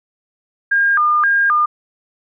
sine tone with vibrato, 1396.9 Hz, F6, in tune, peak -11 dBFS, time 0.71-1.66 s, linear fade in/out 10 ms, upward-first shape square, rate 1.9 Hz, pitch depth 250 cents each way, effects none

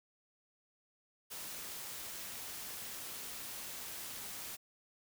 white noise, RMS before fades -45 dBFS, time 1.3-4.57 s, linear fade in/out 20 ms, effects none

